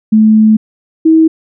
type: tone pair in turn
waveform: sine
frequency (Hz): 217.2 / 320.9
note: A3 / E4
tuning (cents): -22 / -46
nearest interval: perfect fifth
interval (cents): 676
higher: second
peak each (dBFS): -3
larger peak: neither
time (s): 0.12-0.57 / 1.05-1.28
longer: first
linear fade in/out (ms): 10
effects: none